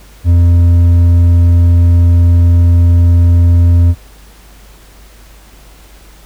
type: tone with hard clipping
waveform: triangle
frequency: 86.1 Hz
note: F2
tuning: 24 cents flat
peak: -5 dBFS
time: 0.24-3.95 s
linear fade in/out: 50 ms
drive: 7 dB
effects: added 50 Hz sine -37 dBFS peak until 6.25 s + pink hiss -42 dBFS RMS until 6.25 s